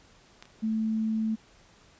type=clicks; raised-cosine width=0.2 ms; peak=-26 / -35 dBFS; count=2; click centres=0.425 / 0.455 s
type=tone; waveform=sine; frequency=220 Hz; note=A3; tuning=in tune; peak=-25 dBFS; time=0.62-1.36 s; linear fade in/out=20 ms
effects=pink hiss -58 dBFS RMS until 1.99 s + resampled to 16000 Hz